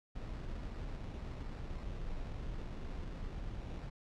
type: noise with sample-and-hold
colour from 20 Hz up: brown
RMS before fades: -42 dBFS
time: 0.15-3.9 s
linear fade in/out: 10 ms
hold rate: 3150 Hz
effects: low-pass 5000 Hz 12 dB/octave